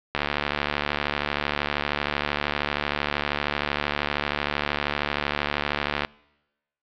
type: click train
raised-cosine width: 0.3 ms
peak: -7 dBFS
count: 431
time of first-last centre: 0.15-6.048 s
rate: 72.9 Hz
effects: noise-tail reverb RT60 1.0 s tail -24 dB re dry + low-pass 4000 Hz 12 dB/octave